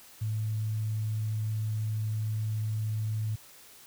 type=tone; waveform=sine; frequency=108.5 Hz; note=A2; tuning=24 cents flat; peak=-28 dBFS; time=0.21-3.36 s; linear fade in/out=10 ms; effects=white hiss -53 dBFS RMS until 3.86 s